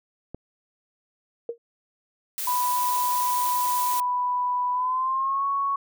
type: click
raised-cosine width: 2 ms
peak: -22 dBFS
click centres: 0.346 s
type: tone with exponential decay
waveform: sine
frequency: 468 Hz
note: A#4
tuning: 7 cents sharp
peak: -23 dBFS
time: 1.49-1.58 s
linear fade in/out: 2 ms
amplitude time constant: 19 ms
type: noise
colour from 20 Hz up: blue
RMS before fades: -30 dBFS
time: 2.38-4 s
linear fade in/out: 0 ms
type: tone with pitch glide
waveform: sine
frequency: 989 to 1110.1 Hz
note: B5 to C#6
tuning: +2 to +2 cents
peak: -22 dBFS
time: 2.47-5.76 s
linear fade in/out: 5 ms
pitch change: +200 cents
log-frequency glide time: 4.72-5.45 s
effects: none